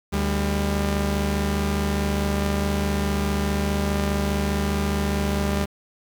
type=tone pair together; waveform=sawtooth; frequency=74.92 / 200 Hz; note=D2 / G3; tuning=+35 / +35 cents; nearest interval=octave + perfect fourth; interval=1700 cents; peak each=-20 dBFS; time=0.12-5.66 s; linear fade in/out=20 ms; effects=8-bit

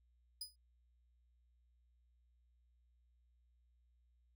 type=tone with exponential decay; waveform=sawtooth; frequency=4978 Hz; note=D#8; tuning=in tune; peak=-37 dBFS; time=0.41-0.56 s; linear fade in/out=5 ms; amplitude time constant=31 ms; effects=added 60 Hz sine -70 dBFS peak until 4.35 s

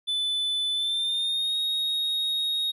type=tone with pitch glide; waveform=triangle; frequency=3500 to 3751 Hz; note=A7 to A#7; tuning=-10 to +10 cents; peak=-23 dBFS; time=0.07-2.72 s; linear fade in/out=20 ms; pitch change=+120 cents; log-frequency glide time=0.73-1.57 s; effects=none

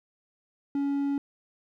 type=tone; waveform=triangle; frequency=281 Hz; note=C#4; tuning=24 cents sharp; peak=-23 dBFS; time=0.75-1.18 s; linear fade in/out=2 ms; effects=none

